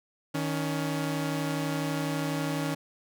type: tone pair together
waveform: sawtooth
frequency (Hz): 156.2 / 280.3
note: D#3 / C#4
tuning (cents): +7 / +19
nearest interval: minor seventh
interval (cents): 1012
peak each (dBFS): -27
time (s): 0.34-2.75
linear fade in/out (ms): 10
effects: none